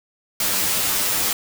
white noise with comb filter, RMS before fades -21 dBFS, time 0.4-1.33 s, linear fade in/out 2 ms, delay 10 ms, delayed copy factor +0.65, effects none

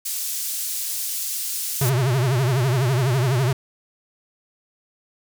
pink high-pass noise, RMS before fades -27 dBFS, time 0.05-1.9 s, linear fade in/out 10 ms, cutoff 6600 Hz, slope 12 dB/octave
square tone with vibrato, 128.5 Hz, C3, 31 cents flat, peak -18 dBFS, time 1.81-3.53 s, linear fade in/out 5 ms, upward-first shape triangle, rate 12 Hz, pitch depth 190 cents each way
effects none

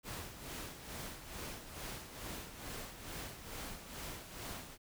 pink noise with tremolo, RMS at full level -44 dBFS, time 0.03-4.78 s, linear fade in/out 50 ms, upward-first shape sine, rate 2.3 Hz, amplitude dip 60%, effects none

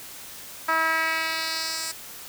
10% pulse tone with band-pass filter sweep, 322.6 Hz, E4, 37 cents flat, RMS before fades -26 dBFS, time 0.68-1.92 s, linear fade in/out 10 ms, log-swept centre 1300 to 7600 Hz, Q 1.6, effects white hiss -41 dBFS RMS until 2.28 s

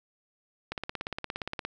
click train, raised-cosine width 0.3 ms, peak -17 dBFS, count 17, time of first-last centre 0.72-1.65 s, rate 17.2 Hz, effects none

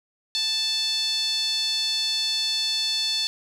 5% pulse tone with band-pass filter, 880 Hz, A5, in tune, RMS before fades -25 dBFS, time 0.35-3.27 s, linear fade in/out 0 ms, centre 4000 Hz, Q 8.1, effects none

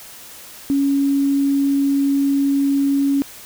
sine tone, 278.3 Hz, C#4, 7 cents sharp, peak -14 dBFS, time 0.7-3.22 s, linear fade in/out 0 ms, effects white hiss -39 dBFS RMS until 3.45 s

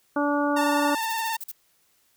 harmonic tone, 289.5 Hz, D4, 25 cents flat, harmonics 1 / 2 / 3 / 4 / 5, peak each -24 / -27 / -29 / -30 / -31 dBFS, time 0.16-0.95 s, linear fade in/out 5 ms
sawtooth tone with vibrato, 899 Hz, A5, 37 cents sharp, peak -22 dBFS, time 0.56-1.37 s, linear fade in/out 10 ms, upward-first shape square, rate 19 Hz, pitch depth 30 cents each way
violet noise bursts, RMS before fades -35 dBFS, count 7, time 1.02-1.517 s, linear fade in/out 5 ms, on 35 ms, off 42 ms
effects white hiss -65 dBFS RMS until 2.16 s

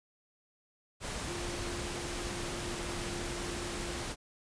sine tone in noise, 349.2 Hz, F4, in tune, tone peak -42 dBFS, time 1.26-4.06 s, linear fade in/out 50 ms, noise pink, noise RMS -38 dBFS, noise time 1-4.16 s, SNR -7 dB, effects resampled to 22050 Hz

